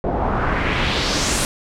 pink noise with low-pass filter sweep, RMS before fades -20 dBFS, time 0.04-1.45 s, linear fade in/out 0 ms, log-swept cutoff 620 to 10000 Hz, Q 1.9, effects none

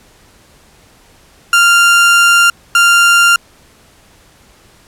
30% pulse tone bursts at uneven times, 1393 Hz, F6, 5 cents flat, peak -3 dBFS, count 2, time 1.53-2.5 / 2.75-3.36 s, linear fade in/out 2 ms, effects pink hiss -46 dBFS RMS until 4.87 s + low-pass 12000 Hz 12 dB/octave

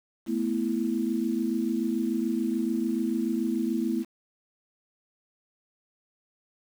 sine chord, A suspended second, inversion none, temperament equal, 220 / 246.9 / 329.6 Hz, A3 / B3 / E4, 0 / 0 / 0 cents, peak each -29 dBFS, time 0.26-4.05 s, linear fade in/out 50 ms, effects 8-bit

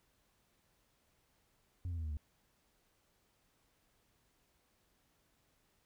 sine tone with pitch steps, 88.8 / 84.84 / 81.05 / 77.44 / 73.98 Hz, F2 / F2 / E2 / D#2 / D2, +29 / -50 / -29 / -8 / +13 cents, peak -34 dBFS, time 1.85-2.17 s, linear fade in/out 0 ms, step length 64 ms, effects tanh soft clip ceiling -36 dBFS + pink hiss -75 dBFS RMS until 5.85 s

